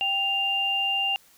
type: tone pair together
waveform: sine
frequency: 784.7 / 2794 Hz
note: G5 / F7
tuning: +2 / 0 cents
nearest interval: octave + minor seventh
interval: 2198 cents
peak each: -30 / -23 dBFS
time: 0.01-1.16 s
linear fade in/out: 0 ms
effects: white hiss -57 dBFS RMS until 1.37 s